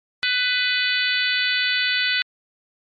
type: harmonic tone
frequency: 498.2 Hz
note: B4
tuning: 15 cents sharp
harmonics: 3 / 4 / 5 / 6 / 7 / 8 / 9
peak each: -24 / -25 / -26 / -27 / -27 / -28 / -29 dBFS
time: 0.23-2.22 s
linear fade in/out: 0 ms
effects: MP3 48 kbps